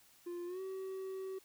triangle tone with pitch glide, 349.2 to 380.8 Hz, F4 to F#4, 0 to +50 cents, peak -38 dBFS, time 0.26-1.39 s, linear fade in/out 10 ms, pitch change +150 cents, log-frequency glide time 0.46-0.61 s, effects white hiss -65 dBFS RMS until 1.44 s

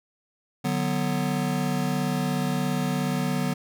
square chord, B minor, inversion first, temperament just, 148.16 / 185.21 / 246.9 Hz, D3 / F#3 / B3, +16 / +2 / 0 cents, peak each -29 dBFS, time 0.64-3.54 s, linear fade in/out 10 ms, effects none

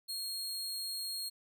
sawtooth tone, 4262 Hz, C8, 31 cents sharp, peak -34 dBFS, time 0.08-1.3 s, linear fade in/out 20 ms, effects none

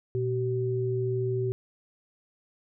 sine tone pair together, 120 / 381.3 Hz, B2 / G4, -49 / -48 cents, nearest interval octave + minor sixth, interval 2001 cents, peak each -28 dBFS, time 0.15-1.52 s, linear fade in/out 0 ms, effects none

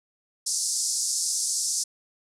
pink band-pass noise, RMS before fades -27 dBFS, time 0.46-1.84 s, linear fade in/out 10 ms, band 5000 to 9900 Hz, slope 48 dB/octave, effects none

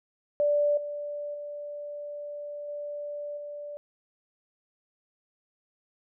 sine tone with level steps, 585 Hz, D5, 7 cents flat, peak -21 / -32 / -35 / -33 / -36 dBFS, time 0.4-3.77 s, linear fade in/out 0 ms, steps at 0.77 / 1.34 / 2.68 / 3.37 s, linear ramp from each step 5 ms, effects none

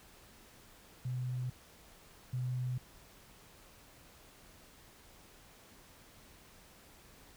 sine tone pair in turn, 125.9 / 125.9 Hz, B2 / B2, +34 / +34 cents, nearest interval unison, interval 0 cents, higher neither, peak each -34 / -33 dBFS, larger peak second, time 1.05-1.5 / 2.33-2.78 s, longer neither, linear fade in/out 5 ms, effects pink hiss -59 dBFS RMS until 7.36 s

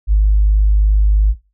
sine tone, 51.5 Hz, G#1, 14 cents flat, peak -7 dBFS, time 0.07-1.35 s, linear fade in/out 50 ms, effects noise-tail reverb RT60 0.3 s tail -21 dB re dry + tanh soft clip ceiling -3 dBFS

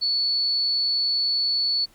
sine tone, 4435 Hz, C#8, in tune, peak -20 dBFS, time 0.01-1.86 s, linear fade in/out 20 ms, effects pink hiss -57 dBFS RMS until 1.94 s

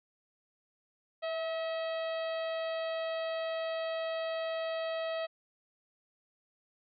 harmonic tone with a mistuned harmonic, 643 Hz, E5, 43 cents flat, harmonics 1 / 2 / 3 / 4 / 5 / 6 / 7, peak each -33 / -44 / -45 / -48 / -48 / -51 / -55 dBFS, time 1.22-5.27 s, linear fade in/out 20 ms, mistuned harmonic 1, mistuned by +23 cents, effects none

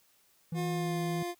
triangle tone, 164.81 Hz, E3, in tune, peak -30 dBFS, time 0.52-1.23 s, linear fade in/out 5 ms
25% pulse tone with pitch glide, 356.4 to 349.9 Hz, F4 to F4, +35 to +3 cents, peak -30 dBFS, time 0.54-1.35 s, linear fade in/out 50 ms, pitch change -32 cents, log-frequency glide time 0.67-0.98 s
effects white hiss -67 dBFS RMS until 1.39 s

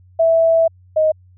sine tone pair in turn, 657 / 625 Hz, E5 / D#5, -6 / +8 cents, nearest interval minor second, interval 86 cents, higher first, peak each -10 / -11 dBFS, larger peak first, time 0.19-0.68 / 0.96-1.12 s, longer first, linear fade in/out 10 ms, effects added 91 Hz sine -45 dBFS peak until 1.37 s

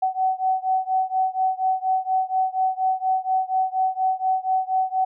sine beating tone pair, 752 / 756.2 Hz, F#5 / F#5, +28 / +38 cents, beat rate 4.2 Hz, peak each -22 / -23 dBFS, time 0.02-5.05 s, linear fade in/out 10 ms, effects none

